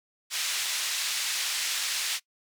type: band-pass noise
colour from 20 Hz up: pink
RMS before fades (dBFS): -30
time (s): 0.3-2.2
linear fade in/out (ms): 50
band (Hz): 2500 to 8700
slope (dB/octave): 12
effects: noise-tail reverb RT60 0.1 s tail -22 dB re dry